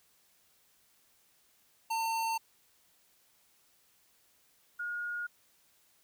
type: tone pair in turn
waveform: square / sine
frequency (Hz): 903 / 1433.4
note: A5 / F6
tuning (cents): +45 / +45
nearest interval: minor sixth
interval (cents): 800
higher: second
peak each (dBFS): -31 / -34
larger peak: first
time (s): 1.9-2.38 / 4.79-5.27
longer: neither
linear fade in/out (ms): 10
effects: white hiss -68 dBFS RMS until 6.03 s